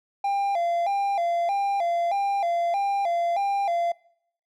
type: tone with vibrato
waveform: triangle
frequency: 740 Hz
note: F#5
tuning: in tune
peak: -20 dBFS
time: 0.24-3.92 s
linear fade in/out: 5 ms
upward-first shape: square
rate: 1.6 Hz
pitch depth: 130 cents each way
effects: noise-tail reverb RT60 0.7 s tail -22 dB re dry

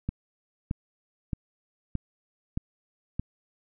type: click train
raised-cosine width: 5 ms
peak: -16 dBFS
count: 6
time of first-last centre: 0.09-3.196 s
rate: 1.61 Hz
effects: none

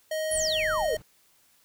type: tone with pitch glide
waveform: square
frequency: 627 to 622.3 Hz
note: D#5 to D#5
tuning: +13 to 0 cents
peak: -28 dBFS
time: 0.11-0.97 s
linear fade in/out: 5 ms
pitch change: -13 cents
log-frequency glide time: 0.54-0.8 s
type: exponential sweep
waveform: sine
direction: down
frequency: 11410 to 420.3 Hz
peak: -26 dBFS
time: 0.31-0.95 s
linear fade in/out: 5 ms
type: noise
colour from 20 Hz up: brown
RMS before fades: -44 dBFS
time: 0.31-1.02 s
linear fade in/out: 0 ms
effects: white hiss -63 dBFS RMS until 1.64 s

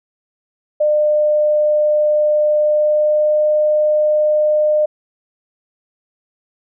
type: tone with pitch glide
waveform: sine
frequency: 602 to 606.2 Hz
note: D5 to D#5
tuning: +43 to -45 cents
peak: -11 dBFS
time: 0.8-4.86 s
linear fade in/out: 10 ms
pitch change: +12 cents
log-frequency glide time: 2.59-3.45 s
effects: none

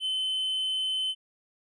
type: tone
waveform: triangle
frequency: 3055 Hz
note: G7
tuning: 45 cents flat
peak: -25 dBFS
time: 0-1.15 s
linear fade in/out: 50 ms
effects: resampled to 22050 Hz

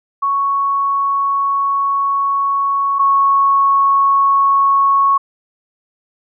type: tone pair in turn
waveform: sine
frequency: 1110 / 1104.6 Hz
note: C#6 / C#6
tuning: +2 / -6 cents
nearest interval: unison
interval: 8 cents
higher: first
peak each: -13 / -9 dBFS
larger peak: second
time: 0.22-2.99 / 2.99-5.18 s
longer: first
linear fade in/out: 10 ms
effects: none

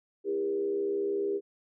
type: tone with frequency modulation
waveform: sine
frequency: 400.8 Hz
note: G4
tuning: 38 cents sharp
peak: -27 dBFS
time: 0.24-1.41 s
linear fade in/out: 50 ms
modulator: 73.2 Hz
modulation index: 0.67
effects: none

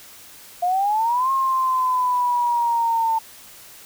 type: exponential two-way sweep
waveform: sine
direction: up then down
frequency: 698.5 to 1075 to 894 Hz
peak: -17 dBFS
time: 0.62-3.19 s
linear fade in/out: 10 ms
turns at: 1.31 s
effects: white hiss -44 dBFS RMS until 3.85 s

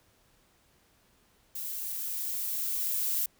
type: noise with level ramp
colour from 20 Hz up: violet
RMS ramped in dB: -37 to -29 dBFS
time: 1.55-3.26 s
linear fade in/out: 5 ms
effects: pink hiss -66 dBFS RMS until 3.39 s

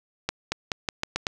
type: accelerating click train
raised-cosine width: 0.2 ms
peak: -8 dBFS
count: 7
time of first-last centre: 0.29-1.268 s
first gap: 230 ms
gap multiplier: 0.86
effects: none

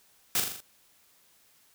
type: noise with echo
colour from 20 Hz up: white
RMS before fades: -26 dBFS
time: 0.35-0.4 s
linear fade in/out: 2 ms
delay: 41 ms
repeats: 5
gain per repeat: -4 dB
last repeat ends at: 0.605 s
effects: white hiss -63 dBFS RMS until 1.74 s

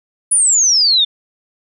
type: exponential sweep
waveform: sine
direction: down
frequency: 10000 to 3535 Hz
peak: -9 dBFS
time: 0.31-1.05 s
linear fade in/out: 10 ms
effects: none

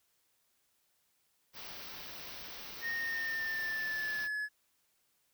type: band-stop noise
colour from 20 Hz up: white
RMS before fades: -46 dBFS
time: 1.53-4.29 s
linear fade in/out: 50 ms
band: 5900 to 15000 Hz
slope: 96 dB/octave
type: tone with pitch glide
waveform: triangle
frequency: 1846 to 1702.6 Hz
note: A#6 to G#6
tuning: -17 to +43 cents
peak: -32 dBFS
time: 2.81-4.49 s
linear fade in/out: 50 ms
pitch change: -140 cents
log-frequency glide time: 2.99-4.36 s
effects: white hiss -75 dBFS RMS until 5.33 s

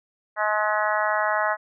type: harmonic tone with a mistuned harmonic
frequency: 211.9 Hz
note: G#3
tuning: 35 cents sharp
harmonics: 3 / 4 / 5 / 6 / 7 / 8 / 9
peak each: -26 / -27 / -28 / -29 / -29 / -30 / -31 dBFS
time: 0.36-1.57 s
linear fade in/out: 50 ms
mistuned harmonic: 9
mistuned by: +18 cents
effects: none

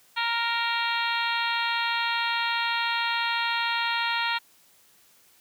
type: harmonic tone with a mistuned harmonic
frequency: 466.2 Hz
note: A#4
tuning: in tune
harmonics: 2 / 3 / 4 / 5 / 6 / 7 / 8 / 9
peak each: -29 / -31 / -32 / -33 / -34 / -34 / -35 / -36 dBFS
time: 0.16-4.39 s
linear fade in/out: 20 ms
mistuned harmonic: 6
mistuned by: -21 cents
effects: white hiss -59 dBFS RMS until 5.4 s + high-pass 80 Hz 12 dB/octave

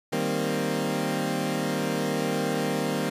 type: chord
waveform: 20% pulse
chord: C minor seventh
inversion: first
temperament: equal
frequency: 155.56 / 196 / 233.1 / 261.6 Hz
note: Eb3 / G3 / Bb3 / C4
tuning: 0 / 0 / 0 / 0 cents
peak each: -26 dBFS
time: 0.12-3.1 s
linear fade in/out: 10 ms
effects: resampled to 32000 Hz

